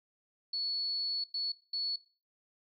sine tone bursts at uneven times, 4409 Hz, C#8, 10 cents flat, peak -32 dBFS, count 3, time 0.53-1.24 / 1.34-1.52 / 1.73-1.96 s, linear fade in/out 5 ms, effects noise-tail reverb RT60 0.4 s tail -19 dB re dry

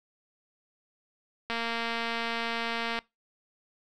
click train, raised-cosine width 0.3 ms, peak -16 dBFS, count 345, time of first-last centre 1.5-2.989 s, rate 231 Hz, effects noise-tail reverb RT60 0.2 s tail -22 dB re dry

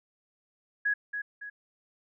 sine tone with echo, 1669 Hz, G#6, 8 cents sharp, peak -24 dBFS, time 0.85-0.94 s, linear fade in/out 10 ms, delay 280 ms, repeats 2, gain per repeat -7 dB, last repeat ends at 1.5 s, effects none

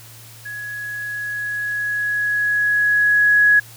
sine tone with level ramp, 1675 Hz, G#6, 14 cents sharp, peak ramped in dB -28 to -9 dBFS, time 0.45-3.6 s, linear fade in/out 10 ms, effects added 114 Hz sine -43 dBFS peak until 3.76 s + white hiss -43 dBFS RMS until 3.76 s

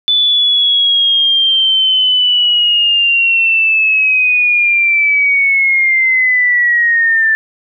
sine linear sweep, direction down, 3497 to 1764 Hz, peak -8 dBFS, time 0.08-7.35 s, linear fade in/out 0 ms, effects none

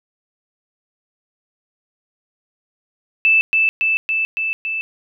sine tone with echo, 2637 Hz, E7, in tune, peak -10 dBFS, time 3.25-3.41 s, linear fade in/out 0 ms, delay 280 ms, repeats 5, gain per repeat -2 dB, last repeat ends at 4.81 s, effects none

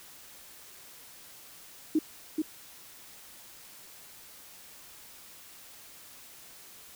sine tone with echo, 311.1 Hz, D#4, in tune, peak -21 dBFS, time 1.95-1.99 s, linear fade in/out 5 ms, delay 430 ms, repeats 1, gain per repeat -4 dB, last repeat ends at 2.42 s, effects white hiss -51 dBFS RMS until 6.95 s

